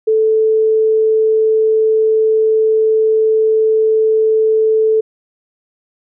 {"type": "tone", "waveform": "sine", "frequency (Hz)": 438.6, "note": "A4", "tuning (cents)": -6, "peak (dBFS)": -9, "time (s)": [0.07, 5.01], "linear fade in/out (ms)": 10, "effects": []}